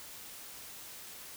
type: silence
effects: white hiss -48 dBFS RMS until 1.36 s